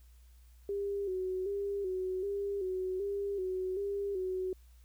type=tone with vibrato; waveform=sine; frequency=386.3 Hz; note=G4; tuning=25 cents flat; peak=-32 dBFS; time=0.69-4.53 s; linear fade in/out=2 ms; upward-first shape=square; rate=1.3 Hz; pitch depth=65 cents each way; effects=added 60 Hz sine -55 dBFS peak until 4.84 s + white hiss -70 dBFS RMS until 4.84 s